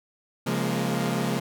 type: chord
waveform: sawtooth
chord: Bb minor seventh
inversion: first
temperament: equal with one note detuned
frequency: 135.97 / 174.61 / 207.7 / 233.1 Hz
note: Db3 / F3 / Ab3 / Bb3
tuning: -33 / 0 / 0 / 0 cents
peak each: -26 dBFS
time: 0.46-1.4 s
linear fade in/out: 10 ms
effects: none